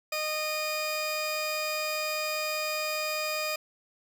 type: tone pair together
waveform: 25% pulse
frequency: 616 / 2455 Hz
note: D#5 / D#7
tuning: -17 / -24 cents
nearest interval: 2 octaves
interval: 2393 cents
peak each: -28 dBFS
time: 0.12-3.56 s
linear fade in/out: 5 ms
effects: none